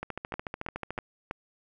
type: two click trains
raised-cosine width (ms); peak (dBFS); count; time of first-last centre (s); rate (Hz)
0.5; -18 / -19; 4 / 14; 0.34-1.311 / 0.03-0.979; 3.09 / 13.7
effects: none